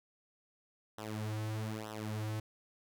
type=tone with flanger; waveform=sawtooth; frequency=108.2 Hz; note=A2; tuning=29 cents flat; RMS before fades=-39 dBFS; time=0.98-2.4 s; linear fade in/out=5 ms; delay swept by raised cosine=0.43 to 5.03 ms; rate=1.1 Hz; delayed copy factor=-0.95; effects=none

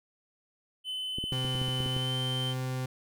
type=tone with pitch glide; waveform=triangle; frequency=3033 to 3111 Hz; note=F#7 to G7; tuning=+42 to -14 cents; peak=-31 dBFS; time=0.84-2.55 s; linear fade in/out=50 ms; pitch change=+44 cents; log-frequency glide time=1.89-2.2 s
type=clicks; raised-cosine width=3 ms; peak=-24 dBFS; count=10; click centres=1.185 / 1.24 / 1.323 / 1.449 / 1.552 / 1.616 / 1.684 / 1.804 / 1.861 / 1.965 s
type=tone; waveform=40% pulse; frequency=128.8 Hz; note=C3; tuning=27 cents flat; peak=-30 dBFS; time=1.32-2.86 s; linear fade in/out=5 ms
effects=none

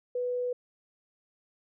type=tone; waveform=sine; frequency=493.9 Hz; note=B4; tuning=in tune; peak=-28 dBFS; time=0.15-0.53 s; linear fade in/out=5 ms; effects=none

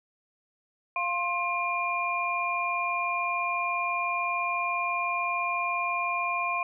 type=tone cluster; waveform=sine; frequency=696 / 1058 / 2405 Hz; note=F5 / C6 / D7; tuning=-6 / +19 / +41 cents; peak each=-33 / -29 / -30 dBFS; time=0.96-6.63 s; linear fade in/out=2 ms; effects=none

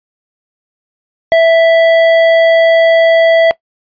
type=tone with hard clipping; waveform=triangle; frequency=659.3 Hz; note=E5; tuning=in tune; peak=-6 dBFS; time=1.32-3.51 s; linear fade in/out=0 ms; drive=13 dB; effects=noise-tail reverb RT60 0.1 s tail -20 dB re dry + resampled to 11025 Hz

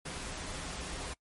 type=noise with comb filter; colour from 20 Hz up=pink; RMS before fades=-40 dBFS; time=0.05-1.14 s; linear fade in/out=10 ms; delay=8.8 ms; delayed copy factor=-0.5; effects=noise-tail reverb RT60 0.1 s tail -23 dB re dry + MP3 48 kbps

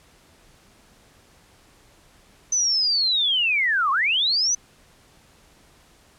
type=linear two-way sweep; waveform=sine; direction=down then up; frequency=6140 to 1046.5 to 6140 Hz; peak=-18 dBFS; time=2.52-4.55 s; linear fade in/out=5 ms; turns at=3.91 s; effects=pink hiss -55 dBFS RMS until 6.18 s + low-pass 11000 Hz 12 dB/octave

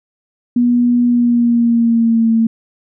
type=tone with pitch glide; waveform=sine; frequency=242.3 to 226.1 Hz; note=B3 to A3; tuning=-33 to +47 cents; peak=-9 dBFS; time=0.56-2.47 s; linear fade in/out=5 ms; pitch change=-120 cents; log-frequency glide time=1.06-2.31 s; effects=none

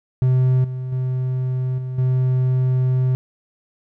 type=tone with level steps; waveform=triangle; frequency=128.4 Hz; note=C3; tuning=32 cents flat; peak=-11 / -22 / -17 / -22 / -13 dBFS; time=0.22-3.15 s; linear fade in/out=0 ms; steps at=0.64 / 0.92 / 1.78 / 1.98 s; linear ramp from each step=5 ms; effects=none

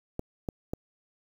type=clicks; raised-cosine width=2 ms; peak=-18 dBFS; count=3; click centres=0.194 / 0.488 / 0.735 s; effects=8-bit

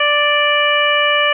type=harmonic tone; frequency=587.3 Hz; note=D5; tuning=in tune; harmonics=1 / 2 / 3 / 4 / 5; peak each=-18 / -18 / -18 / -18 / -18 dBFS; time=0-1.33 s; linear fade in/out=5 ms; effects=none

